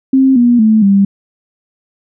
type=tone with pitch steps; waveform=sine; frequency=265.6 / 240.8 / 218.2 / 197.83 Hz; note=C4 / B3 / A3 / G3; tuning=+26 / -44 / -14 / +16 cents; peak=-5 dBFS; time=0.13-1.05 s; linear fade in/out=5 ms; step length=230 ms; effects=none